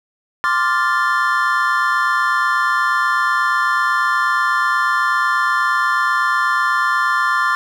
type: chord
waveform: triangle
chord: D minor seventh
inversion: third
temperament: equal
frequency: 1046.5 / 1174.7 / 1396.9 / 1760 Hz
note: C6 / D6 / F6 / A6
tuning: 0 / 0 / 0 / 0 cents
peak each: -18 dBFS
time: 0.44-7.55 s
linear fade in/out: 0 ms
effects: none